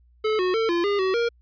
square tone with pitch steps, 432.8 / 366.3 / 448.8 / 343.6 / 405.7 / 377.3 / 469.2 Hz, A4 / F#4 / A4 / F4 / G#4 / F#4 / A#4, -29 / -17 / +34 / -28 / -41 / +34 / +11 cents, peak -21 dBFS, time 0.24-1.29 s, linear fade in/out 10 ms, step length 150 ms, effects added 60 Hz sine -54 dBFS peak until 1.41 s + resampled to 11025 Hz

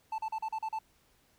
triangle tone bursts, 880 Hz, A5, in tune, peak -30 dBFS, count 7, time 0.12-0.789 s, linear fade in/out 5 ms, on 63 ms, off 38 ms, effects pink hiss -68 dBFS RMS until 1.38 s

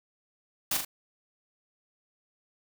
white noise with echo, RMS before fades -28 dBFS, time 0.71-0.77 s, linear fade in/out 5 ms, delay 40 ms, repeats 2, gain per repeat -5 dB, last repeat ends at 0.85 s, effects none

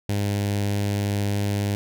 sawtooth tone with notch filter, 101.6 Hz, G#2, 38 cents flat, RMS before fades -24 dBFS, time 0.09-1.75 s, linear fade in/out 0 ms, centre 1200 Hz, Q 1.3, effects none

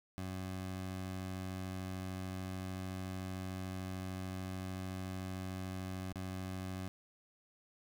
20% pulse tone with dropouts, 93.5 Hz, F#2, 19 cents sharp, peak -35 dBFS, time 0.18-6.88 s, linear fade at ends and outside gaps 0 ms, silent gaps 6.126-6.157 s, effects none

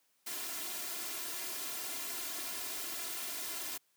white noise with comb filter, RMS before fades -40 dBFS, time 0.26-3.78 s, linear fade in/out 10 ms, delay 2.9 ms, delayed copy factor +0.8, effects white hiss -74 dBFS RMS until 3.96 s + high-pass 150 Hz 12 dB/octave

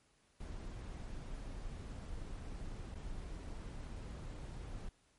brown noise with dropouts, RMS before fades -45 dBFS, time 0.4-4.89 s, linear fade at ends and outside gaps 5 ms, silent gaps 2.946-2.953 s, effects pink hiss -72 dBFS RMS until 5.18 s + MP3 48 kbps

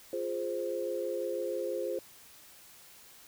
sine chord, F minor, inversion none, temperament equal, 349.2 / 415.3 / 523.3 Hz, F4 / Ab4 / C5, 0 / 0 / 0 cents, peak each -37 / -37 / -34 dBFS, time 0.13-1.99 s, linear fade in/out 2 ms, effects white hiss -55 dBFS RMS until 3.27 s

